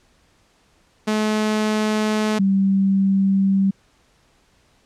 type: tone pair in turn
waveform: sawtooth / sine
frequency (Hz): 214.6 / 194.37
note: A3 / G3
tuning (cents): -43 / -14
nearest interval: major second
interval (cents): 171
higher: first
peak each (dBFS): -14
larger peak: neither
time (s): 1.07-2.39 / 2.39-3.71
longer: neither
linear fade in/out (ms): 10
effects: pink hiss -59 dBFS RMS until 4.85 s + low-pass 8000 Hz 12 dB/octave